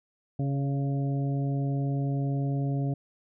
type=harmonic tone with a mistuned harmonic; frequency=138.59 Hz; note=C#3; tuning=in tune; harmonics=1 / 2 / 3 / 4 / 5; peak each=-26 / -33 / -41 / -43 / -42 dBFS; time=0.39-2.94 s; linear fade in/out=5 ms; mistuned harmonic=4; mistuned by=+29 cents; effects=none